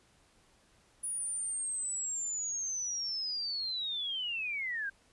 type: linear sweep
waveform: sine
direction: down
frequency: 9800 to 1549 Hz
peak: -33 dBFS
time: 1.03-4.9 s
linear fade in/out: 10 ms
effects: pink hiss -66 dBFS RMS until 5.12 s + resampled to 24000 Hz